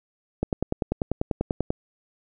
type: click train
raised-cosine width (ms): 2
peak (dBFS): -10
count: 14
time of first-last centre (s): 0.43-1.705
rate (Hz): 10.2
effects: none